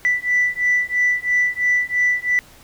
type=beating tone pair; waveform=sine; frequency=1975.5 / 1978.5 Hz; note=B6 / B6; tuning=0 / +3 cents; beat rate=3 Hz; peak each=-18 dBFS; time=0.05-2.39 s; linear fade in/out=0 ms; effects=tanh soft clip ceiling -10 dBFS + pink hiss -47 dBFS RMS until 2.63 s